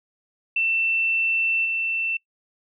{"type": "tone with level steps", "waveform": "sine", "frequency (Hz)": 2680, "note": "E7", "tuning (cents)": 28, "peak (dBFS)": [-19, -22], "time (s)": [0.56, 2.17], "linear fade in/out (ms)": 5, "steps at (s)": 1.64, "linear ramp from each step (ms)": 20, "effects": ["noise-tail reverb RT60 0.1 s tail -24 dB re dry"]}